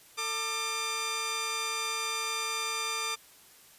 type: tone pair together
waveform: 10% pulse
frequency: 447.4 / 1194.4 Hz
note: A4 / D6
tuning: +29 / +29 cents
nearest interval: octave + perfect fourth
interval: 1700 cents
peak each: -30 / -23 dBFS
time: 0.17-3.16 s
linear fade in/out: 20 ms
effects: white hiss -56 dBFS RMS until 3.78 s + resampled to 32000 Hz